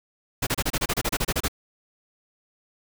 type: noise bursts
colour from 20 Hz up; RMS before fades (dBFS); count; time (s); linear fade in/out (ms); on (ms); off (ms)
pink; -24; 14; 0.42-1.483; 10; 49; 29
effects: none